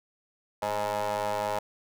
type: ring-modulated tone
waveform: 25% pulse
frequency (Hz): 103.83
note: G#2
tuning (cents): 0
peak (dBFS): -21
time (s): 0.62-1.59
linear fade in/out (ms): 5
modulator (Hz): 730
effects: none